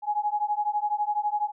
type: beating tone pair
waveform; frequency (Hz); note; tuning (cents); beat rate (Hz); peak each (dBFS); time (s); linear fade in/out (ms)
sine; 830 / 842; G#5 / G#5; -1 / +24; 12; -27; 0.02-1.52; 50
effects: none